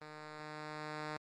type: tone with level ramp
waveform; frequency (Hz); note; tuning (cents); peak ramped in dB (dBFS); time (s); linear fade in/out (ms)
5% pulse; 152.5; D#3; -34; -37 to -28; 0.01-1.17; 5
effects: low-pass 5000 Hz 12 dB/octave + Opus 24 kbps